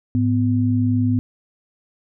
sine tone pair together, 106.3 / 250.4 Hz, G#2 / B3, +41 / +24 cents, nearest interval octave + minor third, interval 1483 cents, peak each -18 dBFS, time 0.15-1.19 s, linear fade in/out 0 ms, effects none

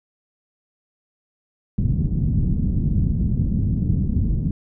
white low-pass noise, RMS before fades -20 dBFS, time 1.78-4.51 s, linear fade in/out 2 ms, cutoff 190 Hz, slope 24 dB/octave, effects none

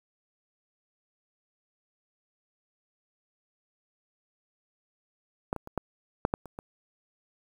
clicks, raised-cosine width 1 ms, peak -14 / -21 / -28 / -14 / -9 / -12 / -29 / -24 dBFS, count 8, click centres 5.529 / 5.563 / 5.674 / 5.777 / 6.251 / 6.339 / 6.457 / 6.589 s, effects 8-bit

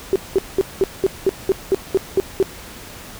sine tone bursts, 384.8 Hz, G4, 32 cents flat, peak -11 dBFS, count 11, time 0.13-2.427 s, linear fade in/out 0 ms, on 27 ms, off 200 ms, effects pink hiss -37 dBFS RMS until 3.19 s

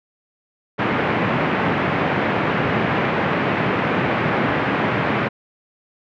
pink band-pass noise, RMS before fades -20 dBFS, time 0.78-5.29 s, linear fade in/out 20 ms, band 120 to 2400 Hz, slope 24 dB/octave, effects none

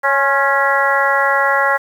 harmonic tone with a mistuned harmonic, 277.2 Hz, C#4, in tune, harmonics 2 / 3 / 4 / 5 / 6 / 7, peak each -19 / -19 / -19 / -19 / -19 / -19 dBFS, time 0.03-1.78 s, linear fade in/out 20 ms, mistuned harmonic 4, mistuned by -39 cents, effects 7-bit

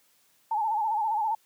sine tone with vibrato, 867 Hz, A5, 26 cents flat, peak -24 dBFS, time 0.51-1.35 s, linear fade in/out 5 ms, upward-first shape sine, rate 15 Hz, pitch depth 86 cents each way, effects white hiss -65 dBFS RMS until 1.45 s + high-pass 100 Hz 12 dB/octave

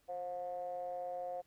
triangle ring-modulated tone, 92.5 Hz, F#2, in tune, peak -33 dBFS, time 0.08-1.42 s, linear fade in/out 20 ms, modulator 623 Hz, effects tanh soft clip ceiling -29 dBFS + pink hiss -73 dBFS RMS until 1.46 s

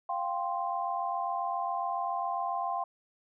sine chord, F suspended second, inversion none, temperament just, 698.5 / 785.8 / 1047.7 Hz, F5 / G5 / C6, 0 / +4 / +2 cents, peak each -34 dBFS, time 0.09-2.84 s, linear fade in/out 5 ms, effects none

